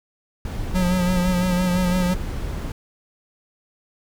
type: noise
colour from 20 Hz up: brown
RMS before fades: -27 dBFS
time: 0.45-2.72 s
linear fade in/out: 2 ms
type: tone with vibrato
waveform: square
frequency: 180.7 Hz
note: F#3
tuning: 41 cents flat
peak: -19 dBFS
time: 0.74-2.15 s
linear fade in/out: 20 ms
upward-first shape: sine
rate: 5.9 Hz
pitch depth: 37 cents each way
effects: none